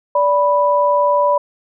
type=tone pair together; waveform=sine; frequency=581.6 / 986 Hz; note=D5 / B5; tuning=-17 / -3 cents; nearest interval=major sixth; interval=914 cents; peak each=-14 dBFS; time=0.15-1.38 s; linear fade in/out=5 ms; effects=none